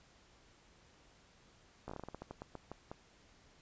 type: slowing click train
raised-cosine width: 1 ms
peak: -30 dBFS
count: 15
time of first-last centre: 1.88-2.915 s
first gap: 15 ms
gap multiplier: 1.22
effects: pink hiss -65 dBFS RMS until 3.61 s + resampled to 16000 Hz